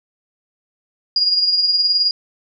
sine tone with tremolo, 4857 Hz, D#8, 43 cents flat, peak -11 dBFS, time 1.16-2.11 s, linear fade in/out 2 ms, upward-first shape sine, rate 19 Hz, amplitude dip 50%, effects none

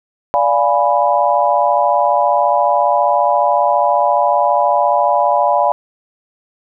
sine chord, D diminished seventh, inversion none, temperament equal with one note detuned, 583.9 / 698.5 / 830.6 / 987.8 Hz, D5 / F5 / Ab5 / Cb6, -10 / 0 / 0 / 0 cents, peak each -16 dBFS, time 0.34-5.72 s, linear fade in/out 0 ms, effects none

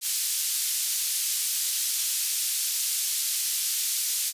white band-pass noise, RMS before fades -27 dBFS, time 0.01-4.33 s, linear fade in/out 50 ms, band 4000 to 13000 Hz, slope 12 dB/octave, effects resampled to 32000 Hz

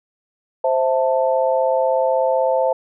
sine chord, A minor, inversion first, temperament equal with one note detuned, 523.3 / 659.3 / 884.1 Hz, C5 / E5 / A5, 0 / 0 / +8 cents, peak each -17 / -20 / -22 dBFS, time 0.64-2.73 s, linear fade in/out 5 ms, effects none

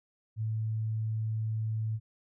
sine tone, 110 Hz, A2, in tune, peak -29 dBFS, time 0.36-2 s, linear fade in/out 50 ms, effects none

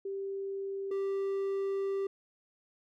sine / triangle tone pair in turn, 392 / 392 Hz, G4 / G4, 0 / 0 cents, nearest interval unison, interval 0 cents, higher neither, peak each -34 / -28 dBFS, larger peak second, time 0.05-0.91 / 0.91-2.07 s, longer second, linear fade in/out 5 ms, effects none

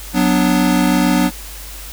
square chord, B minor, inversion second, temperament equal, 185 / 246.9 / 293.7 Hz, F#3 / B3 / D4, 0 / 0 / 0 cents, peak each -17 dBFS, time 0.13-1.31 s, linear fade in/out 50 ms, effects added 50 Hz sine -32 dBFS peak until 1.92 s + white hiss -34 dBFS RMS until 1.92 s

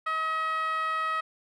10% pulse tone with band-pass filter, 637 Hz, D#5, 41 cents sharp, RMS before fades -29 dBFS, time 0.06-1.21 s, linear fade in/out 10 ms, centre 1400 Hz, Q 4.3, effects none

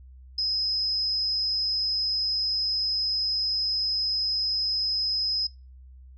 sine tone with amplitude modulation, 5090 Hz, D#8, 39 cents sharp, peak -21 dBFS, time 0.38-5.47 s, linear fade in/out 5 ms, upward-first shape sine, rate 207 Hz, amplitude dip 50%, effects noise-tail reverb RT60 0.3 s tail -24 dB re dry + added 64 Hz sine -45 dBFS peak until 6.17 s

